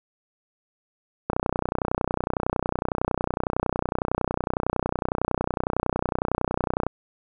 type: click train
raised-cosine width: 1 ms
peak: -9 dBFS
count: 173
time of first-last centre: 1.3-6.866 s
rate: 30.9 Hz
effects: none